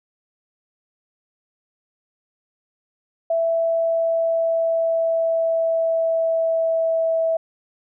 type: tone with pitch glide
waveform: sine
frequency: 662 to 653.3 Hz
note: E5 to E5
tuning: +7 to -16 cents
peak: -17 dBFS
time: 3.3-7.37 s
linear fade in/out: 5 ms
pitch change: -23 cents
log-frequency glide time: 3.45-7.22 s
effects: none